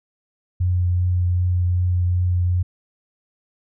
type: tone with vibrato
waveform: sine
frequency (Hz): 89.5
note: F2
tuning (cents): +43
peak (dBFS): -16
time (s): 0.6-2.63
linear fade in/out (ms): 10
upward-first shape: triangle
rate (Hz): 2.6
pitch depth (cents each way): 17
effects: none